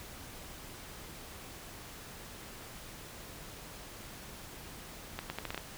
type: accelerating click train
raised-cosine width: 0.3 ms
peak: -20 dBFS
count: 7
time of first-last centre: 5.19-5.577 s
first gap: 110 ms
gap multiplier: 0.78
effects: pink hiss -48 dBFS RMS until 5.77 s